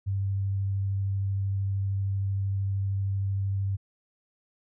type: tone with vibrato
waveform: sine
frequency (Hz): 98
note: G2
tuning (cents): 0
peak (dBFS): -25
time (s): 0.06-3.77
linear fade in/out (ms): 20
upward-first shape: sine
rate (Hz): 13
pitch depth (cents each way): 9
effects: none